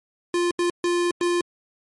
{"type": "tone bursts at uneven times", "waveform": "square", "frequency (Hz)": 349.2, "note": "F4", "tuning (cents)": 0, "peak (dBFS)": -20, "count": 4, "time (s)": [[0.34, 0.51], [0.59, 0.7], [0.84, 1.11], [1.21, 1.41]], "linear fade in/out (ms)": 2, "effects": ["MP3 48 kbps"]}